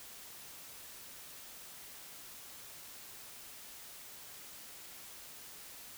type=silence; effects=white hiss -51 dBFS RMS until 5.97 s